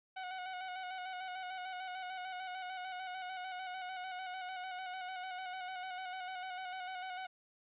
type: tone with vibrato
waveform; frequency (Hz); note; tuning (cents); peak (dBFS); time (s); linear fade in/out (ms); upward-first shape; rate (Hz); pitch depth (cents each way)
sawtooth; 740; F#5; 0; -37; 0.16-7.27; 10; square; 6.7; 31
effects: resampled to 8000 Hz + 11-bit